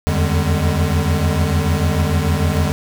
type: tone cluster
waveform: square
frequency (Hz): 81.9 / 88.6 / 149.8 / 194.3 / 206.2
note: E2 / F2 / D3 / G3 / G#3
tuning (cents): -11 / +25 / +35 / -15 / -12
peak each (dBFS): -20 / -20 / -21 / -28 / -26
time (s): 0.07-2.72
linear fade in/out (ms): 0
effects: none